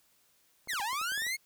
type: clicks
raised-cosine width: 1 ms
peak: -37 dBFS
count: 9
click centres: 0.674 / 0.734 / 0.799 / 0.931 / 1.014 / 1.12 / 1.177 / 1.22 / 1.267 s
type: linear two-way sweep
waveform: sawtooth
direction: down then up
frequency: 2203 to 781 to 2203 Hz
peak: -28 dBFS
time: 0.68-1.37 s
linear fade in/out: 20 ms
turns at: 0.82 s
effects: white hiss -68 dBFS RMS until 1.45 s